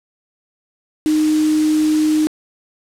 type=tone in noise; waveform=sine; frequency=308.1 Hz; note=D#4; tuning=17 cents flat; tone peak=-12 dBFS; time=1.06-2.27 s; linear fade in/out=0 ms; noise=white; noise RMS=-29 dBFS; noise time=1.06-2.27 s; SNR=+14 dB; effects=low-pass 9000 Hz 12 dB/octave